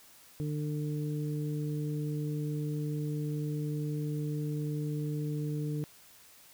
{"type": "harmonic tone", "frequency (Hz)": 149.6, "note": "D3", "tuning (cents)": 32, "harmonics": [1, 2, 3], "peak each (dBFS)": [-32, -38, -42], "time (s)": [0.4, 5.84], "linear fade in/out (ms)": 0, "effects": ["white hiss -57 dBFS RMS until 6.53 s"]}